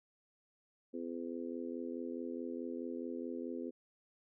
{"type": "harmonic tone", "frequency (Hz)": 84.7, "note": "E2", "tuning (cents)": 48, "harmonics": [3, 4, 5, 6], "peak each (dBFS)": [-42, -44, -46, -48], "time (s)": [0.93, 3.71], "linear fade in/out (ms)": 20, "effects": []}